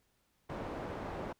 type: low-pass noise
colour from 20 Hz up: white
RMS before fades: -41 dBFS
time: 0.49-1.33 s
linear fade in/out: 10 ms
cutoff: 740 Hz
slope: 12 dB/octave
effects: pink hiss -75 dBFS RMS until 1.39 s